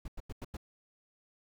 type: noise bursts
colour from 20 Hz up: brown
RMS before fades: -40 dBFS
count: 5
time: 0.05-0.569 s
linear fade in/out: 5 ms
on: 31 ms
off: 91 ms
effects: none